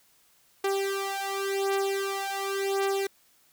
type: beating tone pair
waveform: sawtooth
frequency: 392 / 392.91 Hz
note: G4 / G4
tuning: 0 / +4 cents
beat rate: 0.91 Hz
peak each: -26 dBFS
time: 0.64-3.07 s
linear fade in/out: 5 ms
effects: white hiss -63 dBFS RMS until 3.52 s